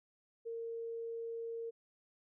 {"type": "tone", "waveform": "sine", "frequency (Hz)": 459.9, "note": "A#4", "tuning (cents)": -23, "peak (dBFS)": -39, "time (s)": [0.45, 1.71], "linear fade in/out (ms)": 20, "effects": []}